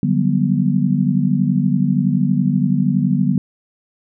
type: chord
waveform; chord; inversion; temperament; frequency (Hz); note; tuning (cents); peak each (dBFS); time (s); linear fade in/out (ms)
sine; G major seventh; second; just; 147 / 183.75 / 196 / 245; D3 / F#3 / G3 / B3; +2 / -12 / 0 / -14; -19; 0.03-3.38; 2
effects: none